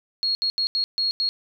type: tone bursts at uneven times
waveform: sine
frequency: 4301 Hz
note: C8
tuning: 47 cents sharp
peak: -20 dBFS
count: 6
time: 0.23-0.35 / 0.42-0.5 / 0.58-0.67 / 0.75-0.84 / 0.98-1.11 / 1.2-1.29 s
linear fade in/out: 0 ms
effects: none